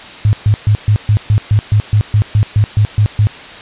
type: tone bursts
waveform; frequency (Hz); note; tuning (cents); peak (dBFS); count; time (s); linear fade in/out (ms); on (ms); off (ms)
sine; 105; G#2; +19; -6; 15; 0.25-3.27; 0; 80; 130
effects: white hiss -31 dBFS RMS until 3.61 s + resampled to 8000 Hz